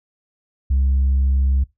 sine tone, 67 Hz, C2, 42 cents sharp, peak -12 dBFS, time 0.7-1.64 s, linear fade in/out 10 ms, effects noise-tail reverb RT60 0.2 s tail -23 dB re dry + tanh soft clip ceiling -12 dBFS

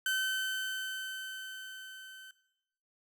30% pulse tone with level ramp, 1533 Hz, G6, 39 cents flat, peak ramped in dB -26 to -46 dBFS, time 0.06-2.31 s, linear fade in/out 2 ms, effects noise-tail reverb RT60 0.8 s tail -17 dB re dry

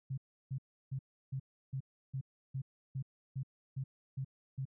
sine tone bursts, 133.4 Hz, C3, 34 cents sharp, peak -35 dBFS, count 12, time 0.1-4.654 s, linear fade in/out 10 ms, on 77 ms, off 330 ms, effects none

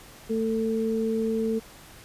sine tone pair together, 222.9 / 445.9 Hz, A3 / A4, +23 / +23 cents, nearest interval octave, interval 1200 cents, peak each -26 dBFS, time 0.29-1.6 s, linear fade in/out 20 ms, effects pink hiss -48 dBFS RMS until 2.04 s + resampled to 32000 Hz

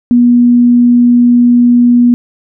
sine tone, 241.9 Hz, B3, 36 cents flat, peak -3 dBFS, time 0.11-2.14 s, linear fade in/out 0 ms, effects none

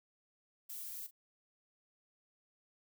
violet noise with echo, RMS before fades -45 dBFS, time 0.69-1.07 s, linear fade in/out 10 ms, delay 41 ms, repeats 1, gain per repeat -15 dB, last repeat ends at 1.111 s, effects none

